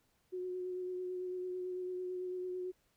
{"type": "tone with vibrato", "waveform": "sine", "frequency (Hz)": 365, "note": "F#4", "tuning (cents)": -24, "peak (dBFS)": -37, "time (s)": [0.32, 2.72], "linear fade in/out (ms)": 20, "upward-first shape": "sine", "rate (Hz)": 9, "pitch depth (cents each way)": 17, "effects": ["pink hiss -75 dBFS RMS until 2.96 s"]}